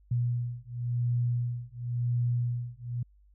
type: beating tone pair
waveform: sine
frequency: 120.4 / 121.34 Hz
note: B2 / B2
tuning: -44 / -30 cents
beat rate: 0.94 Hz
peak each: -30 dBFS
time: 0.11-3.03 s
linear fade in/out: 5 ms
effects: added 50 Hz sine -57 dBFS peak until 3.34 s